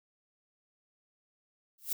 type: noise with exponential growth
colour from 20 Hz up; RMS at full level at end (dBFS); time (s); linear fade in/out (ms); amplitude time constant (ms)
violet; -28; 1.78-1.93; 5; 32
effects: none